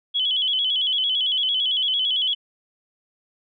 sine tone with vibrato, 3188 Hz, G7, 28 cents sharp, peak -19 dBFS, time 0.14-2.35 s, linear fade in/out 20 ms, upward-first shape square, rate 8.9 Hz, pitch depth 80 cents each way, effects none

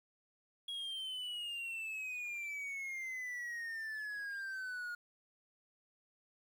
triangle exponential sweep, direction down, 3322 to 1429 Hz, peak -38 dBFS, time 0.68-4.95 s, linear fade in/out 5 ms, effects 11-bit

